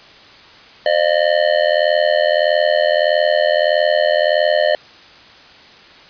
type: tone with amplitude modulation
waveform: square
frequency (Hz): 607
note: D#5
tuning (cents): -43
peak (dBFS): -9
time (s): 0.86-4.75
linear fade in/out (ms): 2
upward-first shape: sine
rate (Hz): 81.6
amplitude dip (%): 90
effects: white hiss -42 dBFS RMS until 6.09 s + resampled to 11025 Hz